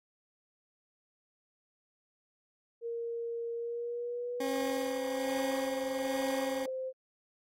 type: tone with pitch glide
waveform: sine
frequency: 466.2 to 520.3 Hz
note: A#4 to C5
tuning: 0 to -10 cents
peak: -34 dBFS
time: 2.81-6.93 s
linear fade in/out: 50 ms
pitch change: +190 cents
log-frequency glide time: 3.54-5.48 s
type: tone with tremolo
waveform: 20% pulse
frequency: 270.8 Hz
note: C#4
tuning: 40 cents flat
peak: -27 dBFS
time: 4.4-6.66 s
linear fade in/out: 5 ms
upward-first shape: sine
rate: 1.2 Hz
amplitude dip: 40%
effects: AAC 48 kbps